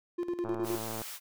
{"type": "tone with tremolo", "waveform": "triangle", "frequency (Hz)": 349.2, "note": "F4", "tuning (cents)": 0, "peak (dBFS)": -27, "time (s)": [0.18, 0.79], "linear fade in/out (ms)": 10, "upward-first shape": "square", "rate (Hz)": 9.6, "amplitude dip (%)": 70}
{"type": "click train", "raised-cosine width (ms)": 1, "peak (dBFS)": -25, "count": 64, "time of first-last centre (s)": [0.45, 1.018], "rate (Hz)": 111}
{"type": "high-pass noise", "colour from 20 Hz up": "white", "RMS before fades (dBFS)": -42, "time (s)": [0.63, 1.2], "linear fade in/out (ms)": 50, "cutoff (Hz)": 740, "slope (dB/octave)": 12}
{"effects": []}